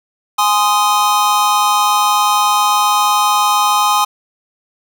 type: chord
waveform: square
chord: Ab major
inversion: none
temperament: just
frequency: 830.6 / 1038.3 / 1245.9 Hz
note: Ab5 / C6 / Eb6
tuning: 0 / -14 / +2 cents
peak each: -16 dBFS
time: 0.38-4.05 s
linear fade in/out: 10 ms
effects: none